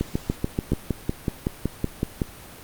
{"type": "two click trains", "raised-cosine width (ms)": 3, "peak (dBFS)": [-9, -9], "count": [9, 6], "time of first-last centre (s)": [[0.72, 2.218], [0.01, 0.734]], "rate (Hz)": [5.34, 6.91], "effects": ["pink hiss -43 dBFS RMS until 2.63 s", "Opus 48 kbps"]}